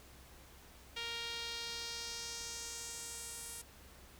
sawtooth tone with band-pass filter sweep, 466.2 Hz, A#4, in tune, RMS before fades -44 dBFS, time 0.96-3.62 s, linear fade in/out 10 ms, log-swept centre 3200 to 10000 Hz, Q 2, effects added 65 Hz sine -60 dBFS peak until 4.19 s + pink hiss -59 dBFS RMS until 4.19 s

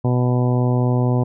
harmonic tone, 124.1 Hz, B2, 9 cents sharp, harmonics 1 / 2 / 3 / 4 / 5 / 6 / 7 / 8, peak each -16 / -22 / -26 / -28 / -30 / -32 / -33 / -34 dBFS, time 0.04-1.24 s, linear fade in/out 10 ms, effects none

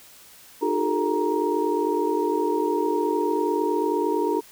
sine tone cluster, 305.1 / 358.3 / 407.5 / 447.1 / 938 Hz, D#4 / F4 / G#4 / A4 / A#5, -34 / +44 / -33 / +28 / +11 cents, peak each -27 dBFS, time 0.61-4.41 s, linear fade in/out 20 ms, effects white hiss -49 dBFS RMS until 4.51 s

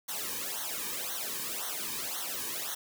white noise with flanger, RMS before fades -36 dBFS, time 0.08-2.75 s, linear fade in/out 10 ms, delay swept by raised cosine 0.4 to 1.5 ms, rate 1.9 Hz, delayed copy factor -1, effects none

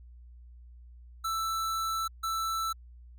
square tone bursts at uneven times, 1324 Hz, E6, 7 cents sharp, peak -30 dBFS, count 2, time 1.24-2.08 / 2.23-2.73 s, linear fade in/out 10 ms, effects added 60 Hz sine -48 dBFS peak until 3.18 s

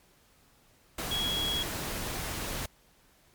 sine tone in noise, 3322 Hz, G#7, in tune, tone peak -29 dBFS, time 1.11-1.63 s, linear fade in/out 5 ms, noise pink, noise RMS -35 dBFS, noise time 0.98-2.66 s, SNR +3 dB, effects pink hiss -63 dBFS RMS until 3.34 s + MP3 96 kbps

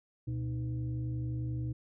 sine tone with frequency modulation, 120.7 Hz, B2, 39 cents flat, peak -32 dBFS, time 0.27-1.73 s, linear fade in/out 10 ms, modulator 190 Hz, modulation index 0.62, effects none

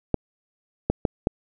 clicks, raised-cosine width 2 ms, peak -6 dBFS, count 4, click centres 0.143 / 0.9 / 1.052 / 1.271 s, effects none

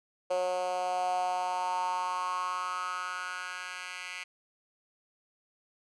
10% pulse tone with high-pass filter sweep, 181.8 Hz, F#3, 30 cents flat, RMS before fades -33 dBFS, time 0.3-4.24 s, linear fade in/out 10 ms, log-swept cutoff 550 to 2000 Hz, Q 5.8, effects resampled to 22050 Hz

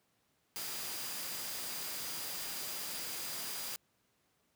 sine tone in noise, 4850 Hz, D#8, 45 cents flat, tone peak -48 dBFS, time 0.56-3.76 s, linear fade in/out 0 ms, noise white, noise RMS -41 dBFS, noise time 0.56-3.76 s, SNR -10 dB, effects pink hiss -75 dBFS RMS until 4.55 s + high-pass 100 Hz 12 dB/octave

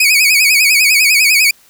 sawtooth tone with vibrato, 2374 Hz, D7, 18 cents sharp, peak -4 dBFS, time 0-1.51 s, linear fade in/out 5 ms, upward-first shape sine, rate 10 Hz, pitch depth 130 cents each way, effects white hiss -48 dBFS RMS until 1.69 s

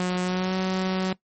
sawtooth tone with pitch glide, 181.5 to 187.25 Hz, F#3 to F#3, -33 to +21 cents, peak -19 dBFS, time 0-1.13 s, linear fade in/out 2 ms, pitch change +54 cents, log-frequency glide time 0.23-0.56 s, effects noise-tail reverb RT60 0.1 s tail -19 dB re dry + MP3 32 kbps

